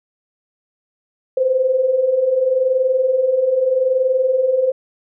sine tone pair together, 500 / 520.8 Hz, B4 / C5, +21 / -8 cents, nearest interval minor second, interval 71 cents, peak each -21 / -14 dBFS, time 1.37-4.72 s, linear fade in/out 5 ms, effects none

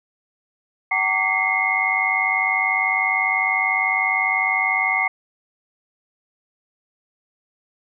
sine tone cluster, 758 / 911 / 1155 / 2053 / 2153 Hz, F#5 / A#5 / D6 / C7 / C7, +42 / -40 / -29 / -33 / +49 cents, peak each -25 / -29 / -28 / -23 / -20 dBFS, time 0.91-5.08 s, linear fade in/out 5 ms, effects none

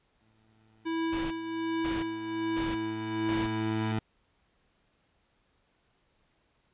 20% pulse tone with exponential growth, 110 Hz, A2, in tune, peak -23 dBFS, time 0.21-3.99 s, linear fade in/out 0 ms, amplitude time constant 820 ms
square tone with tremolo, 327.6 Hz, E4, 11 cents flat, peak -28 dBFS, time 0.85-3.93 s, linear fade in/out 20 ms, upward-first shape triangle, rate 1.3 Hz, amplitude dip 60%
pink noise bursts, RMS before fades -38 dBFS, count 4, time 1.12-3.47 s, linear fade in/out 10 ms, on 190 ms, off 530 ms
effects pink hiss -71 dBFS RMS until 6.73 s + resampled to 8000 Hz

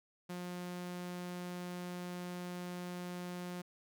sawtooth tone, 178.1 Hz, F3, 34 cents sharp, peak -37 dBFS, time 0.29-3.62 s, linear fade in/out 10 ms, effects none

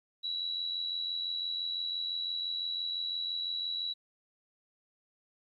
sine tone with amplitude modulation, 3912 Hz, B7, 17 cents flat, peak -30 dBFS, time 0.23-3.94 s, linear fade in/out 20 ms, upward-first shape sine, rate 85.9 Hz, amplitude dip 50%, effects 12-bit

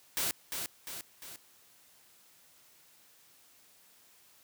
white noise with echo, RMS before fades -32 dBFS, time 0.17-0.31 s, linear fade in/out 0 ms, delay 350 ms, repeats 3, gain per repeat -5 dB, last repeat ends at 1.36 s, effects white hiss -62 dBFS RMS until 4.43 s + high-pass 80 Hz 12 dB/octave

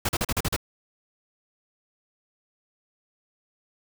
pink noise bursts, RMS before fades -25 dBFS, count 7, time 0.05-0.564 s, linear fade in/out 5 ms, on 40 ms, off 39 ms, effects none

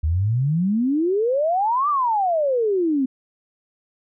sine exponential two-way sweep, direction up then down, 73.7 to 1212 to 254 Hz, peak -17 dBFS, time 0.03-3.06 s, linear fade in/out 10 ms, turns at 1.89 s, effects none

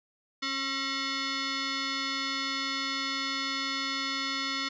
sine tone with frequency modulation, 1086 Hz, C#6, 36 cents flat, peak -29 dBFS, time 0.42-4.69 s, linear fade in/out 10 ms, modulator 813 Hz, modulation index 4.9, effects none

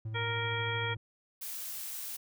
triangle tone with tremolo, 110 Hz, A2, in tune, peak -32 dBFS, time 0.05-0.97 s, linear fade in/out 5 ms, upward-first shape triangle, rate 13 Hz, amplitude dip 35%
harmonic tone, 466.8 Hz, A#4, 2 cents sharp, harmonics 1 / 2 / 3 / 4 / 5 / 7, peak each -39 / -39 / -39 / -39 / -39 / -39 dBFS, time 0.14-0.95 s, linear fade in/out 20 ms
blue noise, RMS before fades -40 dBFS, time 1.41-2.17 s, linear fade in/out 10 ms
effects none

